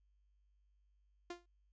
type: tone with exponential decay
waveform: sawtooth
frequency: 349.2 Hz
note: F4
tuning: in tune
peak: -37 dBFS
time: 1.3-1.46 s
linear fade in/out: 5 ms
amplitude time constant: 33 ms
effects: added 50 Hz sine -70 dBFS peak until 1.72 s + resampled to 16000 Hz